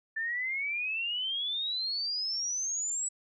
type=exponential sweep; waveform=sine; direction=up; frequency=1760 to 7902 Hz; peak=-30 dBFS; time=0.16-3.09 s; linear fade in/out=10 ms; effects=none